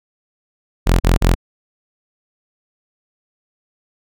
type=tone bursts; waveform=sawtooth; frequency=43.65 Hz; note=F1; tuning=in tune; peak=-6 dBFS; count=3; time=0.86-1.352 s; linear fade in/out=20 ms; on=140 ms; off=36 ms; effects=none